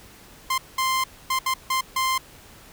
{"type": "tone bursts at uneven times", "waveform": "sawtooth", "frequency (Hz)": 1046.5, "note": "C6", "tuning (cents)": 0, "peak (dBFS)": -17, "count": 6, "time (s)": [[0.5, 0.58], [0.78, 1.04], [1.3, 1.39], [1.46, 1.54], [1.7, 1.81], [1.96, 2.18]], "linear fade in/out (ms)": 5, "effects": ["pink hiss -48 dBFS RMS until 2.72 s"]}